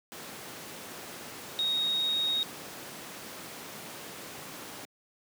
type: tone in noise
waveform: sine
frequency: 3754 Hz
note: A#7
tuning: 11 cents sharp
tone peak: -26 dBFS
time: 1.59-2.43 s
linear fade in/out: 0 ms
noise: pink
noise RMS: -42 dBFS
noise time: 0.12-4.85 s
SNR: +13 dB
effects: high-pass 200 Hz 12 dB/octave